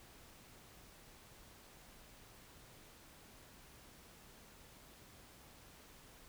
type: silence
effects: pink hiss -60 dBFS RMS until 6.28 s